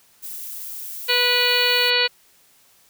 violet noise, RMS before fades -33 dBFS, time 0.22-1.91 s, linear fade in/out 20 ms
harmonic tone, 490 Hz, B4, 14 cents flat, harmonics 1 / 2 / 3 / 4 / 5 / 6 / 7 / 8 / 9, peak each -25 / -30 / -26 / -26 / -23 / -23 / -33 / -25 / -22 dBFS, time 1.08-2.08 s, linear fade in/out 20 ms
effects white hiss -56 dBFS RMS until 2.89 s

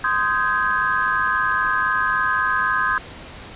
sine chord, Ab major seventh, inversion first, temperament just, 1038.3 / 1245.9 / 1557.4 / 1661.2 Hz, C6 / Eb6 / G6 / Ab6, -14 / +2 / -12 / 0 cents, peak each -23 dBFS, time 0.04-2.98 s, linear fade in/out 2 ms, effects pink hiss -38 dBFS RMS until 3.55 s + resampled to 8000 Hz

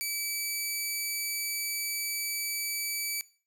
10% pulse tone, 2300 Hz, D7, 37 cents flat, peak -22 dBFS, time 0.01-3.21 s, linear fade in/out 0 ms, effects noise-tail reverb RT60 0.4 s tail -19 dB re dry

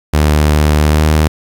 sawtooth tone with pitch glide, 75.4 to 77.21 Hz, D2 to D#2, +46 to -13 cents, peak -4 dBFS, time 0.13-1.28 s, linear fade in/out 10 ms, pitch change +41 cents, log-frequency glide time 0.84-1.03 s, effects 7-bit

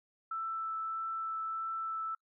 sine tone with vibrato, 1323 Hz, E6, 6 cents sharp, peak -34 dBFS, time 0.31-2.15 s, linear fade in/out 5 ms, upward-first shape triangle, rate 1.6 Hz, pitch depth 9 cents each way, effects noise-tail reverb RT60 0.1 s tail -26 dB re dry

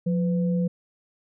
sine tone pair together, 177.2 / 501.2 Hz, F3 / B4, +25 / +25 cents, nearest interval octave + tritone, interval 1800 cents, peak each -21 / -31 dBFS, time 0.06-0.68 s, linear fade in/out 10 ms, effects none

